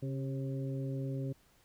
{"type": "harmonic tone with a mistuned harmonic", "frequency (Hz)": 135.2, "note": "C#3", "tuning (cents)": -43, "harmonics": [1, 2, 3, 4], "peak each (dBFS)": [-35, -41, -45, -47], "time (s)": [0.02, 1.33], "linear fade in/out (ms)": 10, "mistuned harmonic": 3, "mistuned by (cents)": -34, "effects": ["pink hiss -67 dBFS RMS until 1.64 s"]}